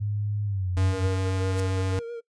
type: tone with pitch glide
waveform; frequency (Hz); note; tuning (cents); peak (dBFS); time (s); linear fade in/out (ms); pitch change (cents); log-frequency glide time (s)
sine; 103.7 to 90.8; G#2 to F#2; -2 to -32; -25; 0-1.08; 20; -230; 0.45-0.7
type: tone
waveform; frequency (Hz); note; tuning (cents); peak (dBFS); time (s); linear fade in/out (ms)
square; 94.8; F#2; +43; -25; 0.77-1.99; 0
type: tone with vibrato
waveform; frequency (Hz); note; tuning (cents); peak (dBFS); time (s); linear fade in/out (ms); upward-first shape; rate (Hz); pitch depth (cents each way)
triangle; 468.2; A#4; +8; -30; 0.92-2.21; 20; sine; 7.7; 27
type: noise with exponential growth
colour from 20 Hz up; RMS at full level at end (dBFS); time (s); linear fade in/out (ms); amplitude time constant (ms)
white; -32; 1.53-1.6; 1; 15
effects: noise-tail reverb RT60 0.1 s tail -21 dB re dry + resampled to 22050 Hz